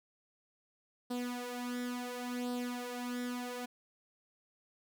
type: tone with flanger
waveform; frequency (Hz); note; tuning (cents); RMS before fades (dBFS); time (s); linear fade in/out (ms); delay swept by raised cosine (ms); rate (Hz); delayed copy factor
sawtooth; 245.8; B3; -8; -39; 1.1-3.66; 10; 0.22 to 3.52; 0.71; +0.7
effects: none